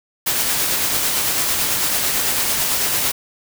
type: noise with tremolo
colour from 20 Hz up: white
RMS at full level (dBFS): -18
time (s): 0.26-3.12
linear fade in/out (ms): 10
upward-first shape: triangle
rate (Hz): 9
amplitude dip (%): 30
effects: none

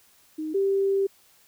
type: tone pair in turn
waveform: sine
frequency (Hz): 311.1 / 392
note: D#4 / G4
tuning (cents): 0 / 0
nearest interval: major third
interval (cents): 400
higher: second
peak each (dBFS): -28 / -20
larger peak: second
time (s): 0.38-0.54 / 0.54-1.07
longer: second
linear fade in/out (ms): 10
effects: white hiss -59 dBFS RMS until 1.47 s

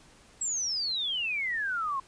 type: exponential sweep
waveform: sine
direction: down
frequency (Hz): 7800 to 1045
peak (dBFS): -28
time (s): 0.41-2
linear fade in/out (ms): 5
effects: pink hiss -57 dBFS RMS until 2.07 s + resampled to 22050 Hz

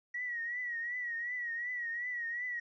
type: tone with vibrato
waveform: triangle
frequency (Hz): 1917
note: A#6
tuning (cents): +48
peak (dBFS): -31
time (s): 0.14-2.6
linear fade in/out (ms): 10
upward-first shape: triangle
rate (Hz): 2.7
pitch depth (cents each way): 83
effects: tanh soft clip ceiling -33 dBFS + resampled to 16000 Hz

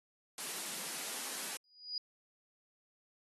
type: high-pass noise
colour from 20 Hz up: white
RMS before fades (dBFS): -41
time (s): 0.38-1.57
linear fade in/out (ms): 2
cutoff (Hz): 160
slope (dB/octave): 48
type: tone with exponential growth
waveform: sine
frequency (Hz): 4911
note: D#8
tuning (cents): -23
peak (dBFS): -33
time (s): 1.64-1.98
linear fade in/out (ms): 2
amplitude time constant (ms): 72
effects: AAC 32 kbps

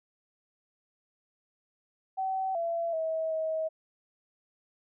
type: tone with pitch steps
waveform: sine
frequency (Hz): 763 / 674 / 643 / 637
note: G5 / E5 / E5 / D#5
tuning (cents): -47 / +38 / -43 / +41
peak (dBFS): -28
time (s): 2.17-3.69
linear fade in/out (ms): 20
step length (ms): 380
effects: none

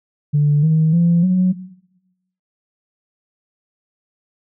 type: tone with pitch steps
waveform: sine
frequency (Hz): 146.83 / 158.28 / 170.62 / 183.93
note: D3 / D#3 / F3 / F#3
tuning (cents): 0 / +30 / -40 / -10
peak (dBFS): -10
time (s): 0.33-1.53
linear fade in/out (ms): 20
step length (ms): 300
effects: noise-tail reverb RT60 0.9 s tail -17 dB re dry + tanh soft clip ceiling -7 dBFS

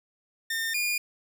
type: tone pair in turn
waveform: sawtooth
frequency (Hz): 1815 / 2427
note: A#6 / D#7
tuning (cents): -47 / -44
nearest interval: perfect fourth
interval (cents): 503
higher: second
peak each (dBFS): -24 / -22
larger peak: second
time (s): 0.5-0.74 / 0.74-0.98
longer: neither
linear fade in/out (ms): 5
effects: none

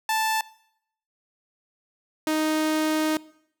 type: tone pair in turn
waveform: sawtooth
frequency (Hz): 880 / 311.1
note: A5 / D#4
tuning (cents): 0 / 0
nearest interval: octave + tritone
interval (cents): 1800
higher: first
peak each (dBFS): -18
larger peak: neither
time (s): 0.09-0.41 / 2.27-3.17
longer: second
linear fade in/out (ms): 2
effects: noise-tail reverb RT60 0.7 s tail -21 dB re dry

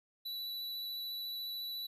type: tone with vibrato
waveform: square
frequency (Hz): 3951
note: B7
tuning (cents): 0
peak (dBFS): -39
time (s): 0.25-1.87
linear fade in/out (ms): 10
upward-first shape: square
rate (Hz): 14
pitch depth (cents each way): 8
effects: none

